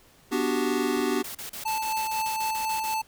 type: chord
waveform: square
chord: G major seventh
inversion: first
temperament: equal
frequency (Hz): 246.9 / 293.7 / 370 / 392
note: B3 / D4 / F#4 / G4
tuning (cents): 0 / 0 / 0 / 0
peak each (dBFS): -30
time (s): 0.31-1.23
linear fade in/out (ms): 20
type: clicks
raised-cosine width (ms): 2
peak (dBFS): -34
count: 2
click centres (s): 0.97 / 1.001
type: noise bursts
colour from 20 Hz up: white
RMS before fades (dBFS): -37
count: 12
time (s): 1.24-2.945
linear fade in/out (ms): 5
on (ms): 110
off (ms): 35
type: tone with tremolo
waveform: square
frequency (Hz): 879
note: A5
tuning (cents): -2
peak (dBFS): -26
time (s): 1.65-3.02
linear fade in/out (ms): 10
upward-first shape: sine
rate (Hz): 4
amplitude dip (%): 25
effects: pink hiss -57 dBFS RMS until 3.07 s